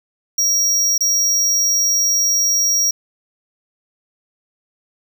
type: tone with dropouts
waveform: square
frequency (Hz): 5660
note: F8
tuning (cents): +22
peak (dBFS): -14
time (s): 0.38-2.91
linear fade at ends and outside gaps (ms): 5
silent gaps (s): 0.98-1.007
effects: none